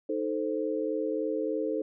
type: chord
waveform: sine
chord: A diminished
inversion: second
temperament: equal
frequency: 311.1 / 440 / 523.3 Hz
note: Eb4 / A4 / C5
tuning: 0 / 0 / 0 cents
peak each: -32 / -31 / -33 dBFS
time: 0.09-1.82 s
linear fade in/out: 5 ms
effects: none